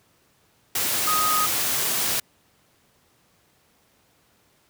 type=tone in noise; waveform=sine; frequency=1250 Hz; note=D#6; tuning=8 cents sharp; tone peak=-21 dBFS; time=1.07-1.46 s; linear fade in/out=5 ms; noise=white; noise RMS=-24 dBFS; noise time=0.75-2.2 s; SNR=0 dB; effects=pink hiss -62 dBFS RMS until 4.69 s + high-pass 80 Hz 12 dB/octave